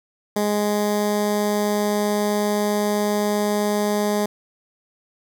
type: tone with notch filter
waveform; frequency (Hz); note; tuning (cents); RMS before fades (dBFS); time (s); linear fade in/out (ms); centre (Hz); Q
15% pulse; 207.7; G#3; 0; -21; 0.36-4.26; 5; 2600; 1.2
effects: none